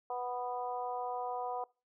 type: harmonic tone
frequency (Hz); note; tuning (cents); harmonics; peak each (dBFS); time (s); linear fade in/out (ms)
246.9; B3; 0; 2 / 3 / 4 / 5; -41 / -37 / -41 / -49; 0.1-1.64; 2
effects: noise-tail reverb RT60 0.3 s tail -23 dB re dry